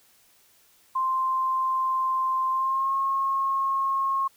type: tone with pitch glide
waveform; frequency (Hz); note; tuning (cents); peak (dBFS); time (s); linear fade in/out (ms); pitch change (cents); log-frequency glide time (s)
sine; 1046.5 to 1082.8; C6 to C#6; 0 to -41; -22; 0.95-4.28; 10; +59; 2.51-2.94
effects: white hiss -60 dBFS RMS until 4.36 s